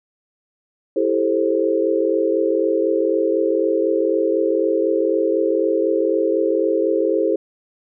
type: chord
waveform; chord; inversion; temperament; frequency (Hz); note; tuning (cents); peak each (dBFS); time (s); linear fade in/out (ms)
sine; A minor seventh; second; just; 330 / 396 / 440 / 528; E4 / G4 / A4 / C5; +2 / +18 / 0 / +16; -21; 0.96-7.36; 5
effects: none